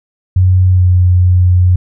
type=tone with pitch glide; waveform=sine; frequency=92.2 to 90.25 Hz; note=F#2 to F#2; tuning=-6 to -43 cents; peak=-5 dBFS; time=0.36-1.76 s; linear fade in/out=5 ms; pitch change=-37 cents; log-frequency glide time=0.71-0.86 s; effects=none